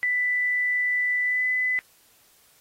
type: tone with pitch glide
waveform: sine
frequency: 1985 to 2006 Hz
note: B6 to B6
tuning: +8 to +26 cents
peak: -21 dBFS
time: 0.03-1.79 s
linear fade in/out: 0 ms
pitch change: +18 cents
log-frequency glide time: 1.23-1.45 s
effects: white hiss -59 dBFS RMS until 2.6 s + AAC 48 kbps